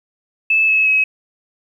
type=tone with pitch steps; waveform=sine; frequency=2618 / 2588 / 2558 Hz; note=E7 / E7 / D#7; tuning=-13 / -32 / +47 cents; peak=-11 dBFS; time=0.5-1.04 s; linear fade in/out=5 ms; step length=180 ms; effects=8-bit